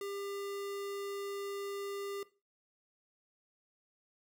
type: tone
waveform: square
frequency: 399.7 Hz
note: G4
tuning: 34 cents sharp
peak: -39 dBFS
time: 0.01-2.23 s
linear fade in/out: 2 ms
effects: noise-tail reverb RT60 0.3 s tail -17 dB re dry